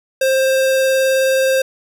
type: tone with vibrato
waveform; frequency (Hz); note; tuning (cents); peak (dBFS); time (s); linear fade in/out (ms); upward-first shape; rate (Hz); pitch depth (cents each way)
square; 529; C5; +19; -13; 0.21-1.62; 5; sine; 19; 8
effects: none